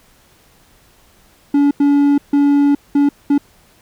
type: tone bursts at uneven times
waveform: triangle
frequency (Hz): 285.2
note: C#4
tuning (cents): +49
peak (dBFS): -7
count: 5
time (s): 1.54-1.71 / 1.8-2.18 / 2.33-2.75 / 2.95-3.09 / 3.3-3.38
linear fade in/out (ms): 5
effects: pink hiss -51 dBFS RMS until 3.81 s